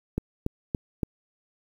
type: click train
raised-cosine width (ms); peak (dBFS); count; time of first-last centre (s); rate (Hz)
3; -13; 4; 0.18-1.032; 3.52
effects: 8-bit